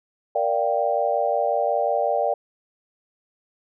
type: chord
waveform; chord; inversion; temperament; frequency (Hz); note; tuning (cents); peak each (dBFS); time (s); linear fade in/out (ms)
sine; G minor seventh; first; equal; 466.2 / 587.3 / 698.5 / 784; Bb4 / D5 / F5 / G5; 0 / 0 / 0 / 0; -27 / -23 / -25 / -25; 0.35-2.34; 5
effects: none